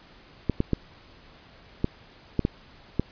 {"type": "clicks", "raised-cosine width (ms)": 3, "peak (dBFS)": -9, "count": 7, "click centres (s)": [0.497, 0.604, 0.733, 1.844, 2.393, 2.451, 2.996], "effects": ["pink hiss -52 dBFS RMS until 3.11 s", "resampled to 11025 Hz"]}